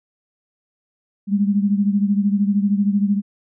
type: beating tone pair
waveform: sine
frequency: 199.8 / 212.8 Hz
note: G3 / G#3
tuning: +33 / +42 cents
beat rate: 13 Hz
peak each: -16 / -21 dBFS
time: 1.27-3.22 s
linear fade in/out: 50 ms
effects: none